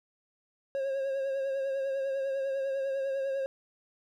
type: tone with vibrato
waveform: triangle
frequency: 542 Hz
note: C#5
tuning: 39 cents flat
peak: -27 dBFS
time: 0.75-3.46 s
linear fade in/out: 0 ms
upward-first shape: sine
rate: 10 Hz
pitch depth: 34 cents each way
effects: none